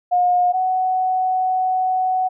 sine tone pair in turn, 717 / 744.6 Hz, F5 / F#5, +45 / +11 cents, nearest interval minor second, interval 66 cents, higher second, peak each -13 / -16 dBFS, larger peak first, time 0.11-0.53 / 0.53-2.29 s, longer second, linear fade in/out 20 ms, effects none

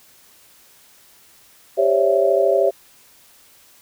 sine tone cluster, 394.6 / 536 / 569 / 664 Hz, G4 / C5 / C#5 / E5, +11 / +42 / +45 / +12 cents, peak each -19 dBFS, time 1.77-2.71 s, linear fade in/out 20 ms, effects white hiss -51 dBFS RMS until 3.81 s

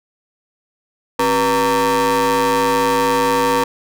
30% pulse ring-modulated tone, 217.3 Hz, A3, 21 cents flat, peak -8 dBFS, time 1.19-3.64 s, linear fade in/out 5 ms, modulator 704 Hz, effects none

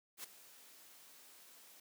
white noise with ADSR envelope, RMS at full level -45 dBFS, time 0.17-1.8 s, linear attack 69 ms, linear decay 9 ms, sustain -15 dB, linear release 4 ms, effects high-pass 200 Hz 12 dB/octave

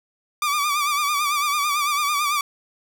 sawtooth tone with vibrato, 1174.7 Hz, D6, in tune, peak -16 dBFS, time 0.42-2.41 s, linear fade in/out 2 ms, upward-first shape sine, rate 9 Hz, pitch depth 65 cents each way, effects none

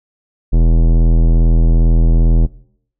sine tone with tanh clipping, 41.2 Hz, E1, in tune, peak -9 dBFS, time 0.52-2.47 s, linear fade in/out 20 ms, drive 18 dB, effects noise-tail reverb RT60 0.7 s tail -22 dB re dry

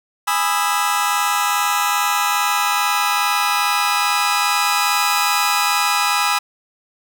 sawtooth chord, E major seventh, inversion first, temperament just, 824.1 / 988.9 / 1236.1 / 1318.5 Hz, G#5 / B5 / D#6 / E6, -14 / +2 / -12 / 0 cents, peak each -18 dBFS, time 0.27-6.39 s, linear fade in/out 10 ms, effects none

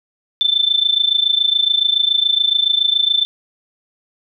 sine tone with amplitude modulation, 3539 Hz, A7, 9 cents sharp, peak -9 dBFS, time 0.41-3.25 s, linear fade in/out 0 ms, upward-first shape sine, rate 27.1 Hz, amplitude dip 85%, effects none

